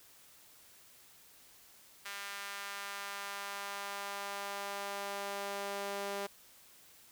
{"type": "tone with high-pass filter sweep", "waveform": "sawtooth", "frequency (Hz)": 200, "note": "G3", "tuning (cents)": 35, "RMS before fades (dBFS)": -41, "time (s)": [2.05, 6.27], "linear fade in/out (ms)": 10, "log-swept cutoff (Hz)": [1600, 480], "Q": 1.2, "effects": ["white hiss -60 dBFS RMS until 7.11 s"]}